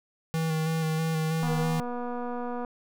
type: tone with vibrato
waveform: square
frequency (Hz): 160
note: D#3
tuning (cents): +49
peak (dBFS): -26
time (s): 0.34-1.8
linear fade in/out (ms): 0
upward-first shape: square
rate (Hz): 3.1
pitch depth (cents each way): 18
type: click train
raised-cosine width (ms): 1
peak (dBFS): -22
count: 297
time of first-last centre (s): 1.43-2.648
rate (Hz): 243
effects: none